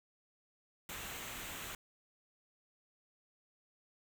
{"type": "noise with comb filter", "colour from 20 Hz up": "pink", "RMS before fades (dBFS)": -45, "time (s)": [0.89, 1.75], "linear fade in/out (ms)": 2, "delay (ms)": 0.2, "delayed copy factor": -0.55, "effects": []}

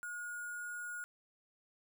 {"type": "tone with sample-and-hold", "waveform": "sine", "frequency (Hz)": 1439, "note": "F#6", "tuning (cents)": -49, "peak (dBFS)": -40, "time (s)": [0.03, 1.04], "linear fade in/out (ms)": 0, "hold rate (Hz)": 8820, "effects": []}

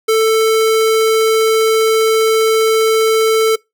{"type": "tone", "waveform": "square", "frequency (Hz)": 442.5, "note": "A4", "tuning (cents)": 10, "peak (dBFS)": -10, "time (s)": [0.08, 3.56], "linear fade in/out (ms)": 10, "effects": ["noise-tail reverb RT60 0.2 s tail -24 dB re dry"]}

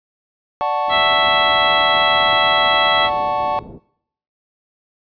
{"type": "chord", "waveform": "triangle", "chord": "D major seventh", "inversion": "none", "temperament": "equal", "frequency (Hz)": [587.3, 740, 880, 1108.7], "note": ["D5", "F#5", "A5", "C#6"], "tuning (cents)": [0, 0, 0, 0], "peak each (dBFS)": [-22, -20, -19, -21], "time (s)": [0.61, 3.59], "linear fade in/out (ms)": 0}
{"type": "low-pass noise", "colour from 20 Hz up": "white", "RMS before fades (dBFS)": -36, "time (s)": [0.86, 3.8], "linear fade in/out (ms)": 50, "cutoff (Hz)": 460, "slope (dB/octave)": 24}
{"type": "harmonic tone", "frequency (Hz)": 659.3, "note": "E5", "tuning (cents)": 0, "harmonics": [1, 2, 3, 4, 5, 6], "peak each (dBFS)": [-22, -20, -20, -26, -19, -28], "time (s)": [0.89, 3.1], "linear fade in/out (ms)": 50}
{"effects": ["noise-tail reverb RT60 0.7 s tail -23 dB re dry", "resampled to 11025 Hz"]}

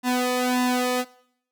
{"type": "tone with flanger", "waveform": "sawtooth", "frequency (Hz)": 250, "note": "B3", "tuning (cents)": 21, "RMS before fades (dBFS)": -23, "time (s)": [0.03, 1.05], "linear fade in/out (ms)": 50, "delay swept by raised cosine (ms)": [1.1, 1.68], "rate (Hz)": 1.7, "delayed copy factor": 0.95, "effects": ["noise-tail reverb RT60 0.7 s tail -21 dB re dry"]}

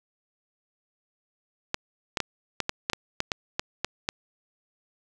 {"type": "clicks", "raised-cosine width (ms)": 0.2, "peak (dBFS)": -8, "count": 12, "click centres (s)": [1.744, 2.172, 2.203, 2.603, 2.694, 2.899, 2.933, 3.204, 3.318, 3.595, 3.846, 4.089], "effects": []}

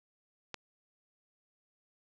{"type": "click", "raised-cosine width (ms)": 0.2, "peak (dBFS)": -21, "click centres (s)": 0.543, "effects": ["low-pass 7000 Hz 12 dB/octave", "9-bit"]}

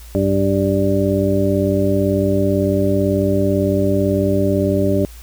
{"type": "harmonic tone", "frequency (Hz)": 98, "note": "G2", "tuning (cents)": 0, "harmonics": [1, 2, 3, 4, 6], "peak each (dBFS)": [-20, -20, -20, -20, -20], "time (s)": [0.15, 5.05], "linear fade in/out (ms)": 0, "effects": ["added 57 Hz sine -35 dBFS peak until 5.22 s", "white hiss -44 dBFS RMS until 5.22 s"]}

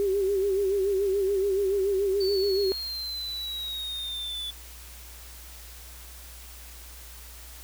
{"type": "tone with vibrato", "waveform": "sine", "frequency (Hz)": 392, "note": "G4", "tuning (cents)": 0, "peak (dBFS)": -22, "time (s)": [0, 2.72], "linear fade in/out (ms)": 0, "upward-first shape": "sine", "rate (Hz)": 7, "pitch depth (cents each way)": 69}
{"type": "exponential sweep", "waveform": "triangle", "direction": "down", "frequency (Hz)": [4542, 3452], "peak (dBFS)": -30, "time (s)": [2.2, 4.51], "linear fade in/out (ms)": 10}
{"effects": ["added 60 Hz sine -45 dBFS peak until 7.63 s", "white hiss -47 dBFS RMS until 7.63 s"]}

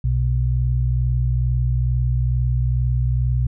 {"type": "tone pair together", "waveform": "sine", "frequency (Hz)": [62.13, 124.4], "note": ["B1", "B2"], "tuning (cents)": [11, 13], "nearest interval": "octave", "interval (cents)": 1202, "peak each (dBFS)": -19, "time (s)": [0.04, 3.47], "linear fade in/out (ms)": 5, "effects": []}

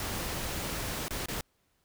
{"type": "noise with dropouts", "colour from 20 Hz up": "pink", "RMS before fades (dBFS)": -35, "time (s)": [0, 1.41], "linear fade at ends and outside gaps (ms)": 1, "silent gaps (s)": [[1.082, 1.107], [1.259, 1.284]], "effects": ["pink hiss -73 dBFS RMS until 1.84 s"]}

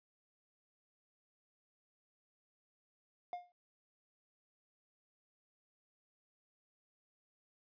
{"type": "tone with exponential decay", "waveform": "triangle", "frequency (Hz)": 710, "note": "F5", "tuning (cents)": 28, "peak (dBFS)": -34, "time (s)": [3.33, 3.52], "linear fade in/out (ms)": 1, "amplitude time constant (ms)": 41, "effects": ["resampled to 11025 Hz"]}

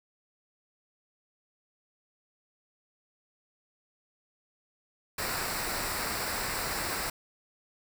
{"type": "noise with comb filter", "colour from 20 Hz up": "pink", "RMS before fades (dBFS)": -33, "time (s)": [5.18, 7.1], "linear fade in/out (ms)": 5, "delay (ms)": 0.31, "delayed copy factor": -0.6, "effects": []}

